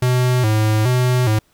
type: tone with vibrato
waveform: square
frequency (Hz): 116.54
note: A#2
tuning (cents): 0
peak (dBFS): -14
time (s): 0.02-1.39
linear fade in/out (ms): 5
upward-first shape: square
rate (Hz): 1.2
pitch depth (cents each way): 130
effects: pink hiss -59 dBFS RMS until 1.53 s